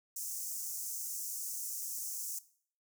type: high-pass noise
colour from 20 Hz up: pink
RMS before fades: -40 dBFS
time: 0.16-2.39 s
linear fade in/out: 5 ms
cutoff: 5900 Hz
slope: 48 dB/octave
effects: noise-tail reverb RT60 0.5 s tail -17 dB re dry